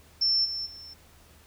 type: tone with level steps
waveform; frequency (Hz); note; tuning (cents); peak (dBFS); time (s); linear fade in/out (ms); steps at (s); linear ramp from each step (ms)
sine; 5370; E8; +31; -21 / -30 / -42; 0.21-0.94; 10; 0.44 / 0.65; 20
effects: added 77 Hz sine -57 dBFS peak until 1.46 s + pink hiss -57 dBFS RMS until 1.46 s